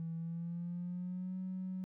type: tone with pitch glide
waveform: triangle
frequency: 164.81 to 186.06 Hz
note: E3 to F#3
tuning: 0 to +10 cents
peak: -34 dBFS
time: 0-1.84 s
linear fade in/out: 0 ms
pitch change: +210 cents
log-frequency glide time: 0.16-1.37 s
effects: tanh soft clip ceiling -35 dBFS